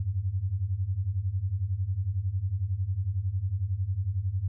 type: beating tone pair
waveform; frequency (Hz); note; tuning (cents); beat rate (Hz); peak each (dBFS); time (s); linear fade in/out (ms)
sine; 88.6 / 99.6; F2 / G2; +25 / +28; 11; -31 / -28; 0-4.48; 5
effects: none